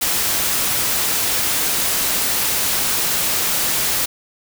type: noise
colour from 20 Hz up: white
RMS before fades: -19 dBFS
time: 0.01-4.06 s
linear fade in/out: 10 ms
effects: none